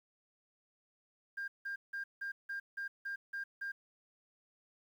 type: tone bursts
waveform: sine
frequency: 1601 Hz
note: G6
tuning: 36 cents sharp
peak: -36 dBFS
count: 9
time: 1.37-3.72 s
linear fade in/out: 10 ms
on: 110 ms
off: 170 ms
effects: tanh soft clip ceiling -34 dBFS + 11-bit